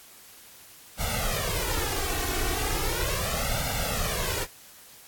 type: noise with flanger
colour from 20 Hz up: pink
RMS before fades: -28 dBFS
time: 0.97-4.47 s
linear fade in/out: 50 ms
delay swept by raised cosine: 1.4 to 2.7 ms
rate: 0.37 Hz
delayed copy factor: +0.9
effects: white hiss -50 dBFS RMS until 5.07 s + AAC 64 kbps